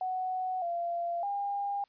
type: tone with pitch steps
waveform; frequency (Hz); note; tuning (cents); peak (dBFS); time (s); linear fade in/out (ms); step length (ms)
sine; 743 / 688 / 805; F#5 / F5 / G5; +7 / -26 / +46; -30; 0.01-1.84; 2; 610
effects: white hiss -71 dBFS RMS until 1.88 s + resampled to 11025 Hz